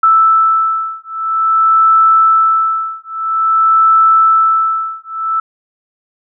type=beating tone pair; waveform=sine; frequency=1318.5 / 1319 Hz; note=E6 / E6; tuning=0 / +1 cents; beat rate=0.5 Hz; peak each=-11 dBFS; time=0.03-5.4 s; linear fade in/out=5 ms; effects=none